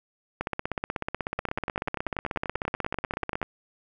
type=two click trains; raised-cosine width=0.5 ms; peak=-13 / -15 dBFS; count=50 / 22; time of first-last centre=0.41-3.416 / 1.39-3.429 s; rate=16.3 / 10.3 Hz; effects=none